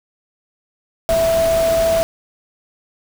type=tone in noise; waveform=sine; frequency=659.3 Hz; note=E5; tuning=in tune; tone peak=-13 dBFS; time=1.09-2.03 s; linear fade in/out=0 ms; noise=pink; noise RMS=-25 dBFS; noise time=1.09-2.03 s; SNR=+9 dB; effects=none